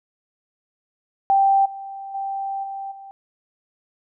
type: tone with level steps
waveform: sine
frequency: 784 Hz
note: G5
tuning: in tune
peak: -13 / -31 / -24 / -28 / -37 dBFS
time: 1.3-3.11 s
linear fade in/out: 0 ms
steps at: 1.65 / 2.14 / 2.63 / 2.91 s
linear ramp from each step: 10 ms
effects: none